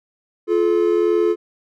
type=tone pair together; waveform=triangle; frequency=348.2 / 430 Hz; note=F4 / A4; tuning=-5 / -40 cents; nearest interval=major third; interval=365 cents; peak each=-15 dBFS; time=0.47-1.36 s; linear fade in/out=50 ms; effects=none